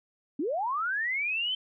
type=linear sweep; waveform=sine; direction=up; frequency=254.2 to 3117 Hz; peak=-27 dBFS; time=0.39-1.55 s; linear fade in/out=5 ms; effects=none